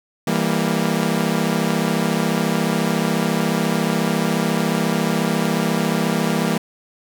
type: chord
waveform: sawtooth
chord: E diminished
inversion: none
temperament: equal with one note detuned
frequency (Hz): 164.81 / 198.96 / 233.1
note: E3 / G3 / Bb3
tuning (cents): 0 / +26 / 0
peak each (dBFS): -18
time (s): 0.27-6.58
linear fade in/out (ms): 5
effects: none